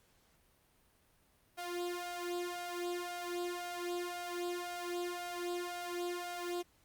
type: tone with flanger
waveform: sawtooth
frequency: 352 Hz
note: F4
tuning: 14 cents sharp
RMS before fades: -40 dBFS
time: 1.57-6.63 s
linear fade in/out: 20 ms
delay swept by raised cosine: 1.3 to 2.6 ms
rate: 1.9 Hz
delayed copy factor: +0.75
effects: pink hiss -70 dBFS RMS until 6.84 s + Opus 48 kbps